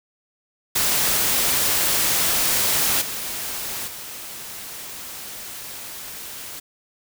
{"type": "noise with level steps", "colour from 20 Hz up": "white", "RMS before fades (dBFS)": [-20, -29, -35], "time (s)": [0.75, 6.6], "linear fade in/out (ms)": 10, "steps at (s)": [3.01, 3.87], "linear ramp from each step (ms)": 10, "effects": []}